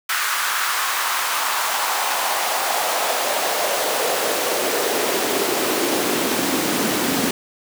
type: noise with high-pass filter sweep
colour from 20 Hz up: pink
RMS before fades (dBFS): -21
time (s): 0.09-7.31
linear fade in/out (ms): 5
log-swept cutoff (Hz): 1400 to 230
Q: 2.3
effects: none